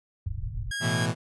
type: low-pass noise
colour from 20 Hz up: white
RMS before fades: -32 dBFS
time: 0.26-0.71 s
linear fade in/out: 5 ms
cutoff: 120 Hz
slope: 48 dB/octave
type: tone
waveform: sawtooth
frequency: 1635 Hz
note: G#6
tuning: 28 cents flat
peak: -26 dBFS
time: 0.71-1.06 s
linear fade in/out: 5 ms
type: chord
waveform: sawtooth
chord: A suspended second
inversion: none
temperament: equal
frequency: 110 / 123.47 / 164.81 Hz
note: A2 / B2 / E3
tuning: 0 / 0 / 0 cents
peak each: -25 dBFS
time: 0.8-1.15 s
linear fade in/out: 50 ms
effects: resampled to 24000 Hz